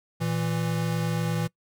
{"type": "tone pair together", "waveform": "square", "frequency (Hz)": [116.54, 164.81], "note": ["A#2", "E3"], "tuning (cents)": [0, 0], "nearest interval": "tritone", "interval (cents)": 600, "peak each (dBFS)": [-30, -27], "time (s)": [0.2, 1.48], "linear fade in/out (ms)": 20, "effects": ["noise-tail reverb RT60 0.1 s tail -23 dB re dry"]}